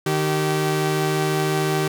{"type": "tone pair together", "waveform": "sawtooth", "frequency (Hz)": [153.32, 386.1], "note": ["D#3", "G4"], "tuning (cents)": [-25, -26], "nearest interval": "octave + major third", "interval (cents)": 1599, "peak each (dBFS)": -18, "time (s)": [0.06, 1.88], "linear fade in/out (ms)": 5, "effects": []}